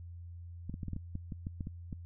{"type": "clicks", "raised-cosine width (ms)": 5, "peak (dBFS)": -26, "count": 12, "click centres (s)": [0.696, 0.741, 0.832, 0.883, 0.933, 0.964, 1.154, 1.322, 1.469, 1.608, 1.671, 1.928], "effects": ["added 86 Hz sine -44 dBFS peak until 2.05 s"]}